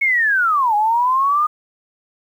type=linear two-way sweep; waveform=sine; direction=down then up; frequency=2217 to 820 to 1232 Hz; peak=-13 dBFS; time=0.01-1.47 s; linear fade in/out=10 ms; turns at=0.75 s; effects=8-bit